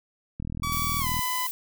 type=click train; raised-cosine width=5 ms; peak=-21 dBFS; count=33; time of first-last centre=0.4-1.192 s; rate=40.4 Hz
type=tone with pitch glide; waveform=sawtooth; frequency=1142 to 1005.7 Hz; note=D6 to B5; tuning=-49 to +31 cents; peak=-24 dBFS; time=0.63-1.47 s; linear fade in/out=5 ms; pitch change=-220 cents; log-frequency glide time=0.99-1.07 s
type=noise; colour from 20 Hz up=violet; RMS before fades=-32 dBFS; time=0.72-1.51 s; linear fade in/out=0 ms
effects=none